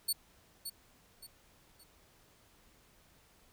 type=tone with echo; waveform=15% pulse; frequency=4435 Hz; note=C#8; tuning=in tune; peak=-23 dBFS; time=0.08-0.13 s; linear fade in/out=10 ms; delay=570 ms; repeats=3; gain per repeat=-9 dB; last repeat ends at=1.84 s; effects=pink hiss -65 dBFS RMS until 3.52 s